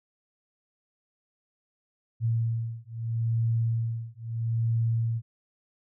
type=beating tone pair; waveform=sine; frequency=114.3 / 115.07 Hz; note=A#2 / A#2; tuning=-34 / -22 cents; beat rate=0.77 Hz; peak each=-28 dBFS; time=2.2-5.22 s; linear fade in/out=50 ms; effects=none